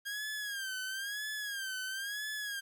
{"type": "tone with vibrato", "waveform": "sawtooth", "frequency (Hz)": 1615, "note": "G#6", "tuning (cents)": -49, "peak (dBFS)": -33, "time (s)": [0.05, 2.61], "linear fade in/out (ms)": 20, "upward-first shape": "sine", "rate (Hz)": 1, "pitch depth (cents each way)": 110, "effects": ["11-bit"]}